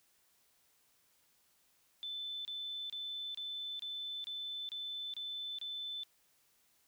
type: tone bursts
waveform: sine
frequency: 3520 Hz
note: A7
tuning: in tune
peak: -39 dBFS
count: 9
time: 2.03-6.034 s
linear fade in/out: 0 ms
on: 420 ms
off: 28 ms
effects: white hiss -72 dBFS RMS until 6.87 s